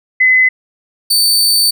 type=tone pair in turn; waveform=sine / sawtooth; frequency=2028 / 4553 Hz; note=B6 / C#8; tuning=+45 / +45 cents; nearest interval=octave + major second; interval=1400 cents; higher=second; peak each=-6 dBFS; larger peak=neither; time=0.2-0.49 / 1.1-1.71 s; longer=second; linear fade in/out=10 ms; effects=none